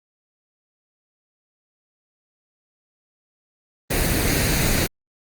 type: noise with comb filter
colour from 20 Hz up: pink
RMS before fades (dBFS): -20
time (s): 3.9-4.87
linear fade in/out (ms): 10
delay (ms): 0.46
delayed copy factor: +0.5
effects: Opus 24 kbps